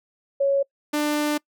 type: tone pair in turn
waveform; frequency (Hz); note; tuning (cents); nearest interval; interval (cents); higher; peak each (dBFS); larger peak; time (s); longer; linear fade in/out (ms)
sine / sawtooth; 554.4 / 297.6; C#5 / D4; 0 / +23; major seventh; 1077; first; -17; neither; 0.4-0.63 / 0.93-1.38; second; 10
effects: noise-tail reverb RT60 0.1 s tail -25 dB re dry